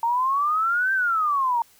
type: exponential two-way sweep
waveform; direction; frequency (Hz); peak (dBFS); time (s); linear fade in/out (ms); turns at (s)
sine; up then down; 913 to 1582 to 913; -19; 0.03-1.62; 2; 0.93
effects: white hiss -56 dBFS RMS until 1.79 s